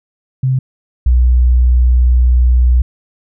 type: tone pair in turn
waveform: sine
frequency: 130.5 / 61.59 Hz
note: C3 / B1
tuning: -4 / -4 cents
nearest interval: octave + minor second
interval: 1300 cents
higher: first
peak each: -10 / -6 dBFS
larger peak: second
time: 0.43-0.59 / 1.06-2.82 s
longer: second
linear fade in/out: 5 ms
effects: none